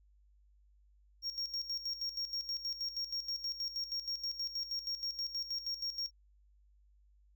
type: tone with tremolo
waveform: triangle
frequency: 5560 Hz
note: F8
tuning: 9 cents flat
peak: -33 dBFS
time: 1.22-6.11 s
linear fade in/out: 50 ms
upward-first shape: square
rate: 6.3 Hz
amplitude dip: 70%
effects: added 50 Hz sine -63 dBFS peak until 7.35 s